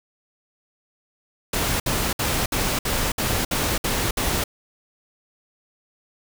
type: noise bursts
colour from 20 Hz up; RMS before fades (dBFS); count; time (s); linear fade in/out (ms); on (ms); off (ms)
pink; -23; 9; 1.53-4.44; 5; 270; 60
effects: none